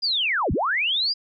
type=linear two-way sweep; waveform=sine; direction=down then up; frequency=4978 to 40.75 to 4978 Hz; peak=-20 dBFS; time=0.02-1.14 s; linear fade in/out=20 ms; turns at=0.52 s; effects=none